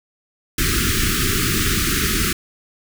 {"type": "band-stop noise", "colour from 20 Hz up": "pink", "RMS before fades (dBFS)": -19, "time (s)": [0.58, 2.33], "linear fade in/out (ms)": 5, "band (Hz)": [420, 1200], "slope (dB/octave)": 96, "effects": []}